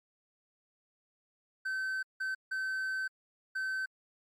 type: tone bursts at uneven times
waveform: triangle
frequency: 1537 Hz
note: G6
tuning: 35 cents flat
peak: -30 dBFS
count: 4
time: 1.65-2.03 / 2.2-2.35 / 2.51-3.08 / 3.55-3.86 s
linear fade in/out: 10 ms
effects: MP3 64 kbps